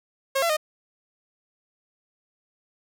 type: tone with pitch steps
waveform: sawtooth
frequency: 541 / 676 / 615 Hz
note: C#5 / E5 / D#5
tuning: -42 / +43 / -20 cents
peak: -17 dBFS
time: 0.35-0.569 s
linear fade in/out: 10 ms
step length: 73 ms
effects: none